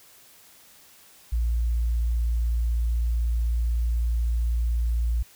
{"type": "tone", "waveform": "sine", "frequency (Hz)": 58, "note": "A#1", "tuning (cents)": -8, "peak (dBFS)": -20, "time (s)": [1.32, 5.23], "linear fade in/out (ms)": 10, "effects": ["tanh soft clip ceiling -17 dBFS", "white hiss -53 dBFS RMS until 5.35 s"]}